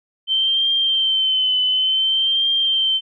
sine tone with vibrato, 3100 Hz, G7, 20 cents flat, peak -15 dBFS, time 0.27-3.01 s, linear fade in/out 50 ms, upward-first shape triangle, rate 0.56 Hz, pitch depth 51 cents each way, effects none

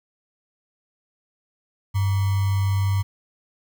sine tone with sample-and-hold, 98 Hz, G2, in tune, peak -18 dBFS, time 1.94-3.03 s, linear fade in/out 20 ms, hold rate 1050 Hz, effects none

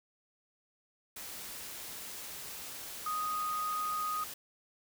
sine tone in noise, 1244.5 Hz, D#6, in tune, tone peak -32 dBFS, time 3.06-4.24 s, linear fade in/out 5 ms, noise white, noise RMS -44 dBFS, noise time 1.16-4.34 s, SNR +9 dB, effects none

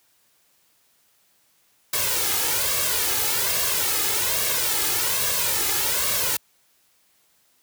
white noise with flanger, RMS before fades -23 dBFS, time 1.93-6.37 s, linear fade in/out 5 ms, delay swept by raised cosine 1.8 to 2.4 ms, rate 1.2 Hz, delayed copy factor +0.7, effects white hiss -63 dBFS RMS until 7.62 s + high-pass 60 Hz 12 dB/octave

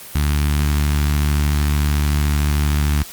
sawtooth tone with notch filter, 73.42 Hz, D2, in tune, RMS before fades -17 dBFS, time 0.15-3.03 s, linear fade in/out 5 ms, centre 530 Hz, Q 0.53, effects white hiss -36 dBFS RMS until 3.12 s + Opus 24 kbps

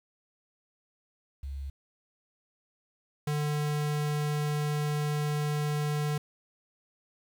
sine / square tone pair in turn, 69 / 148.76 Hz, C#2 / D3, -7 / +23 cents, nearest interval octave + minor second, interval 1330 cents, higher second, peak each -34 / -28 dBFS, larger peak second, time 1.43-1.7 / 3.27-6.18 s, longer second, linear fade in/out 5 ms, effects 10-bit

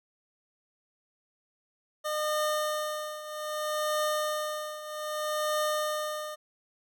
25% pulse tone with tremolo, 608 Hz, D#5, 40 cents flat, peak -22 dBFS, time 2.04-6.36 s, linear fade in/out 20 ms, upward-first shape triangle, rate 0.63 Hz, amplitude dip 80%, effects none

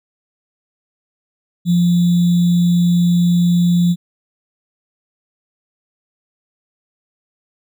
sine tone with sample-and-hold, 174.4 Hz, F3, 2 cents flat, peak -10 dBFS, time 1.65-3.96 s, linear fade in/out 50 ms, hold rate 3675 Hz, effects none

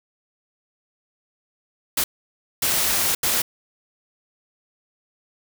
white noise bursts at uneven times, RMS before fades -21 dBFS, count 3, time 1.97-2.04 / 2.62-3.15 / 3.23-3.42 s, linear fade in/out 5 ms, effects none

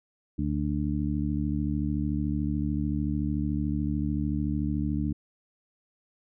harmonic tone, 73.6 Hz, D2, 4 cents sharp, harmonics 1 / 2 / 3 / 4, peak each -31 / -31 / -31 / -31 dBFS, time 0.38-5.13 s, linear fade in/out 10 ms, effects none

